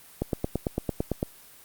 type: click train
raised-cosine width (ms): 2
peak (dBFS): -12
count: 10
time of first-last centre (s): 0.22-1.229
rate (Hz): 8.92
effects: white hiss -51 dBFS RMS until 1.64 s + Opus 32 kbps